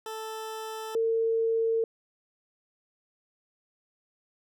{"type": "tone pair in turn", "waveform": ["20% pulse", "sine"], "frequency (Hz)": [440, 452.9], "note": ["A4", "A#4"], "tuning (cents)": [0, -50], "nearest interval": "minor second", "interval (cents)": 50, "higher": "second", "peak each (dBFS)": [-30, -23], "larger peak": "second", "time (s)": [[0.06, 0.95], [0.95, 1.84]], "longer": "neither", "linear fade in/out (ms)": 2, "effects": []}